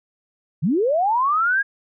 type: linear sweep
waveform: sine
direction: up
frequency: 126.9 to 1661.2 Hz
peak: -16 dBFS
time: 0.62-1.63 s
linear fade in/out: 20 ms
effects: none